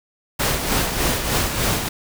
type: noise with tremolo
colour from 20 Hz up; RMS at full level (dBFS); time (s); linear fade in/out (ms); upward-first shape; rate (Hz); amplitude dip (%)
pink; -19; 0.39-1.89; 10; sine; 3.3; 50
effects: none